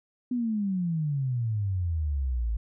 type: exponential sweep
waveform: sine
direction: down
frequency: 252.8 to 53.1 Hz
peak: -25 dBFS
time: 0.31-2.57 s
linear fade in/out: 5 ms
effects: none